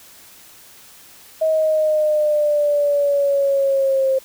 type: exponential sweep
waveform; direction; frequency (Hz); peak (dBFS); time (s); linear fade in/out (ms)
sine; down; 637 to 529; -14; 1.41-4.19; 10
effects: white hiss -45 dBFS RMS until 4.24 s